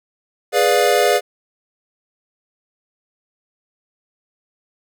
square chord, G# diminished seventh, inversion none, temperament equal with one note detuned, 415.3 / 493.9 / 587.3 / 705.8 Hz, G#4 / B4 / D5 / F5, 0 / 0 / 0 / +18 cents, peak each -19 dBFS, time 0.52-1.21 s, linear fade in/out 50 ms, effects none

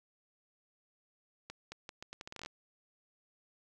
accelerating click train, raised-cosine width 0.2 ms, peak -27 dBFS, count 14, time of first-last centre 1.5-2.46 s, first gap 220 ms, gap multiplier 0.78, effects none

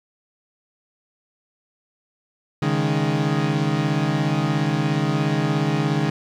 30% pulse chord, C# suspended second, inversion none, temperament equal, 138.59 / 155.56 / 207.7 Hz, C#3 / D#3 / G#3, 0 / 0 / 0 cents, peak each -21 / -19 / -24 dBFS, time 2.62-6.1 s, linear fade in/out 5 ms, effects low-pass 5000 Hz 12 dB/octave + 9-bit

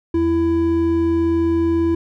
triangle tone pair together, 83.6 / 332.7 Hz, E2 / E4, +25 / +16 cents, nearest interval 2 octaves, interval 2391 cents, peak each -22 / -13 dBFS, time 0.14-1.95 s, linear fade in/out 5 ms, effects none

